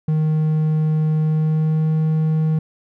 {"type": "tone with pitch glide", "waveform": "triangle", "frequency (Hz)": [155.56, 157.28], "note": ["D#3", "D#3"], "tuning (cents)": [0, 19], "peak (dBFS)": -13, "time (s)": [0.08, 2.59], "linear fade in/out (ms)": 5, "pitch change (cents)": 19, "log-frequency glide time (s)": [1.2, 1.93], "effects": []}